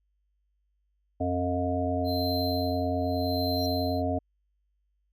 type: harmonic tone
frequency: 89.4 Hz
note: F2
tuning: 41 cents sharp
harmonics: 1 / 3 / 5 / 7 / 8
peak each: -31 / -30 / -36 / -31 / -33 dBFS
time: 1.2-4.19 s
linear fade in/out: 10 ms
type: tone with tremolo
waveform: square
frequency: 4110 Hz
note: C8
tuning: 32 cents flat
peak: -33 dBFS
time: 2.04-4.03 s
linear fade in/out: 50 ms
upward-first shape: sine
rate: 0.83 Hz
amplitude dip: 95%
type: tone with exponential growth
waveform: sine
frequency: 5720 Hz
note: F8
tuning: 41 cents sharp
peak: -39 dBFS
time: 3.52-3.66 s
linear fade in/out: 2 ms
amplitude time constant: 29 ms
effects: added 50 Hz sine -70 dBFS peak until 5.12 s